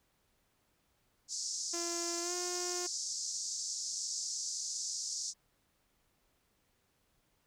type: band-pass noise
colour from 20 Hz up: white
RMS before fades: -39 dBFS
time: 1.28-5.34 s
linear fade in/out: 50 ms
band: 4900 to 7200 Hz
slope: 48 dB/octave
type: tone with pitch glide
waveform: sawtooth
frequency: 342.3 to 356 Hz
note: F4 to F4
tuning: -35 to +33 cents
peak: -35 dBFS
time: 1.73-2.87 s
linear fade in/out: 10 ms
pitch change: +68 cents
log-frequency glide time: 2.21-2.33 s
effects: pink hiss -75 dBFS RMS until 7.46 s